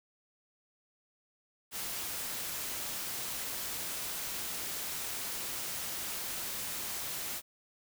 white noise, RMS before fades -38 dBFS, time 1.71-7.42 s, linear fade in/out 50 ms, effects none

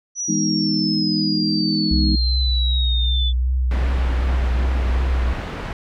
sine exponential sweep, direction down, 5920 to 3454 Hz, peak -22 dBFS, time 0.15-3.33 s, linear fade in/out 50 ms
sine chord, E major seventh, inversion none, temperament equal, 164.81 / 207.7 / 246.9 / 311.1 Hz, E3 / G#3 / B3 / D#4, 0 / 0 / 0 / 0 cents, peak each -25 / -22 / -27 / -22 dBFS, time 0.28-2.16 s, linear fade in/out 10 ms
sine tone with vibrato, 63 Hz, B1, 35 cents sharp, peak -16 dBFS, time 1.91-5.33 s, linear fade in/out 5 ms, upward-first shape sine, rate 2.6 Hz, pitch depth 38 cents each way
pink low-pass noise, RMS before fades -29 dBFS, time 3.71-5.73 s, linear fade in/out 2 ms, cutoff 2300 Hz, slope 12 dB/octave
effects none

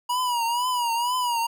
square tone with vibrato, 965 Hz, B5, 40 cents flat, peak -23 dBFS, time 0.09-1.47 s, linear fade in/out 10 ms, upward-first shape triangle, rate 2.1 Hz, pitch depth 96 cents each way, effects none

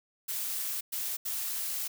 blue noise bursts at uneven times, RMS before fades -34 dBFS, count 3, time 0.28-0.81 / 0.92-1.17 / 1.25-1.88 s, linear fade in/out 10 ms, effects none

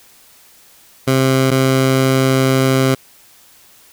15% pulse tone pair in turn, 132.3 / 132.3 Hz, C3 / C3, +20 / +20 cents, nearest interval unison, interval 0 cents, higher neither, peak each -5 dBFS, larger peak neither, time 1.07-1.51 / 1.51-2.95 s, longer second, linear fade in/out 10 ms, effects white hiss -47 dBFS RMS until 3.92 s

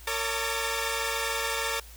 10% pulse tone cluster, 454.9 / 562 / 896 / 1205 / 1797 Hz, A#4 / C#5 / A5 / D6 / A6, -42 / +24 / +31 / +44 / +36 cents, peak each -23 / -25 / -31 / -28 / -28 dBFS, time 0.07-1.8 s, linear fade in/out 5 ms, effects added 56 Hz sine -46 dBFS peak until 1.96 s + white hiss -51 dBFS RMS until 1.96 s

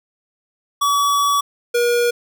square tone pair in turn, 1139 / 478.9 Hz, C#6 / A#4, +47 / +47 cents, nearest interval octave + minor third, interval 1500 cents, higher first, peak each -15 dBFS, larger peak neither, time 0.81-1.41 / 1.74-2.11 s, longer first, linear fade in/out 10 ms, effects none

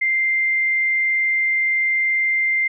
sine tone, 2093 Hz, C7, in tune, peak -16 dBFS, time 0.01-2.68 s, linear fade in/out 10 ms, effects none

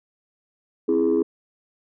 sine chord, C augmented, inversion none, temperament equal, 261.6 / 329.6 / 415.3 Hz, C4 / E4 / G#4, 0 / 0 / 0 cents, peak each -23 / -20 / -19 dBFS, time 0.88-1.23 s, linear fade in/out 10 ms, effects tanh soft clip ceiling -12 dBFS

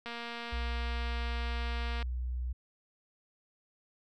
click train, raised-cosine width 0.3 ms, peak -25 dBFS, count 463, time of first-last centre 0.06-2.026 s, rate 235 Hz
sine tone, 61.7 Hz, B1, 1 cent flat, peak -32 dBFS, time 0.52-2.53 s, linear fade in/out 10 ms
effects none

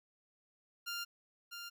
15% pulse tone with echo, 1396.9 Hz, F6, in tune, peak -32 dBFS, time 0.86-1.05 s, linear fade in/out 20 ms, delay 650 ms, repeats 1, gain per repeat -6 dB, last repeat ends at 1.7 s, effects none

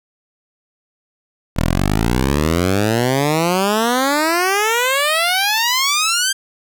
10% pulse exponential sweep, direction up, 38.98 to 1601 Hz, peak -6 dBFS, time 1.56-6.33 s, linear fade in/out 10 ms, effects none

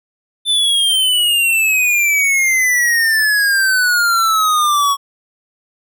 square exponential sweep, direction down, 3554 to 1108.7 Hz, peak -12 dBFS, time 0.45-4.97 s, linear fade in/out 50 ms, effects none

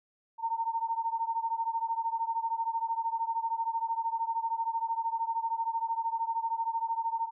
sine beating tone pair, 908 / 921 Hz, A#5 / A#5, -46 / -21 cents, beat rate 13 Hz, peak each -31 / -33 dBFS, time 0.38-7.31 s, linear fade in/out 50 ms, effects none

